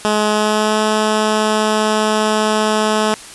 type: tone with pitch glide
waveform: 10% pulse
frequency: 211.9 to 215.1 Hz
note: G#3 to A3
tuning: +35 to -39 cents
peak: -5 dBFS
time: 0.05-3.14 s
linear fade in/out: 0 ms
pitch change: +26 cents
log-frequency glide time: 0.31-0.79 s
effects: white hiss -35 dBFS RMS until 3.34 s + resampled to 24000 Hz